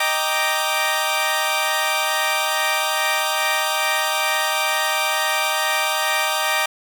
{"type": "chord", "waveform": "15% pulse", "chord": "Eb major seventh", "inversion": "none", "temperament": "equal", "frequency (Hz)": [622.3, 784, 932.3, 1174.7], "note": ["Eb5", "G5", "Bb5", "D6"], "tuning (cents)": [0, 0, 0, 0], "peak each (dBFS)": -18, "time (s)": [0, 6.66], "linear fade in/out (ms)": 5, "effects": []}